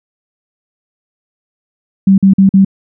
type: tone bursts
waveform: sine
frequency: 193.6 Hz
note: G3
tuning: 21 cents flat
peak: -3 dBFS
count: 4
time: 2.07-2.648 s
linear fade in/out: 5 ms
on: 110 ms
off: 46 ms
effects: none